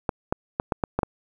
clicks, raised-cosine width 1 ms, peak -8 dBFS, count 7, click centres 0.092 / 0.325 / 0.599 / 0.722 / 0.838 / 0.99 / 1.032 s, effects 8-bit

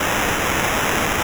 white noise with sample-and-hold, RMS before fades -20 dBFS, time 0-1.23 s, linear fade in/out 5 ms, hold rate 4410 Hz, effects none

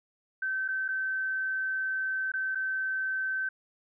sine tone with dropouts, 1541 Hz, G6, 30 cents flat, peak -28 dBFS, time 0.42-3.49 s, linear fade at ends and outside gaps 5 ms, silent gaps 0.68-0.685 / 0.881-0.886 / 2.319-2.337 / 2.549-2.554 s, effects none

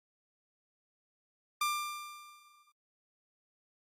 sawtooth tone with exponential decay, 1190 Hz, D6, 22 cents sharp, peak -24 dBFS, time 1.61-2.72 s, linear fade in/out 5 ms, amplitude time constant 240 ms, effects AAC 48 kbps

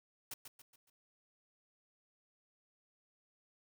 white noise with echo, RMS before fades -44 dBFS, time 0.31-0.34 s, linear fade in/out 5 ms, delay 140 ms, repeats 4, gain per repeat -7 dB, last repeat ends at 0.9 s, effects none

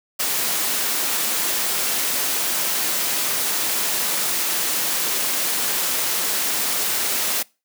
white noise, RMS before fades -22 dBFS, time 0.19-7.43 s, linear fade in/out 10 ms, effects noise-tail reverb RT60 0.3 s tail -25 dB re dry + high-pass 200 Hz 12 dB/octave

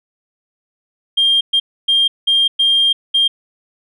sine tone bursts at uneven times, 3204 Hz, G7, 37 cents sharp, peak -9 dBFS, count 6, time 1.17-1.41 / 1.53-1.6 / 1.88-2.08 / 2.27-2.48 / 2.59-2.93 / 3.14-3.28 s, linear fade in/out 10 ms, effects tanh soft clip ceiling -6 dBFS

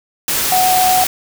sine tone in noise, 740 Hz, F#5, in tune, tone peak -11 dBFS, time 0.52-1.04 s, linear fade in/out 2 ms, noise white, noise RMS -17 dBFS, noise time 0.28-1.07 s, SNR +3 dB, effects none

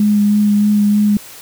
sine tone with vibrato, 207.4 Hz, G#3, 2 cents flat, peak -9 dBFS, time 0-1.17 s, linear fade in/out 2 ms, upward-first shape sine, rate 3.2 Hz, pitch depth 15 cents each way, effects white hiss -36 dBFS RMS until 1.41 s

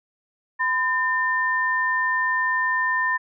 sine tone pair together, 1011.9 / 1800 Hz, B5 / A6, +42 / +39 cents, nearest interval minor seventh, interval 997 cents, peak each -24 / -21 dBFS, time 0.59-3.18 s, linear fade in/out 20 ms, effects none

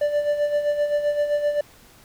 triangle tone with tremolo, 587.3 Hz, D5, in tune, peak -15 dBFS, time 0.01-1.61 s, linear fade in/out 5 ms, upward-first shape sine, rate 7.7 Hz, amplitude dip 60%, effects pink hiss -51 dBFS RMS until 2.04 s

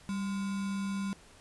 sine tone with sample-and-hold, 196 Hz, G3, in tune, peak -31 dBFS, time 0.09-1.13 s, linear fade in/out 0 ms, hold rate 1225 Hz, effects pink hiss -57 dBFS RMS until 1.4 s + resampled to 24000 Hz

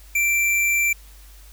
square tone, 2349 Hz, D7, in tune, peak -18 dBFS, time 0.15-0.93 s, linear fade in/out 5 ms, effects added 50 Hz sine -43 dBFS peak until 1.52 s + white hiss -51 dBFS RMS until 1.52 s

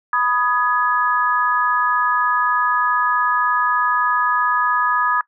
sine chord, G# minor, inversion first, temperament equal with one note detuned, 987.8 / 1244.5 / 1680.5 Hz, B5 / D#6 / G#6, 0 / 0 / +20 cents, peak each -21 / -18 / -20 dBFS, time 0.13-5.21 s, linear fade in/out 2 ms, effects noise-tail reverb RT60 0.1 s tail -21 dB re dry

